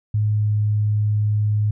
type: tone with pitch glide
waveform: sine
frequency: 106 to 105.39 Hz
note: G#2 to G#2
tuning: +36 to +26 cents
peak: -16 dBFS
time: 0.14-1.71 s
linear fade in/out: 5 ms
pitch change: -10 cents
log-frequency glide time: 0.29-0.51 s
effects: none